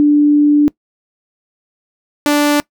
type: tone pair in turn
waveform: sine / sawtooth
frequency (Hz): 294 / 292.9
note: D4 / D4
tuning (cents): +2 / -5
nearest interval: unison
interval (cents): 7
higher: first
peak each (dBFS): -6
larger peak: neither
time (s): 0-0.68 / 2.26-2.6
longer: first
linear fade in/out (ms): 0
effects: noise-tail reverb RT60 0.1 s tail -22 dB re dry